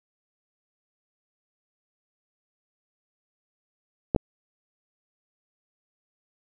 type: clicks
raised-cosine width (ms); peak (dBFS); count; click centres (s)
2; -8; 2; 4.148 / 4.162
effects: none